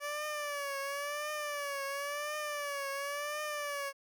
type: tone with vibrato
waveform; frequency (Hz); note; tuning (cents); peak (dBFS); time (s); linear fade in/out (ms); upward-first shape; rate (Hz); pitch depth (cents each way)
15% pulse; 577; D5; -31; -29; 0-3.93; 50; triangle; 0.95; 89
effects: none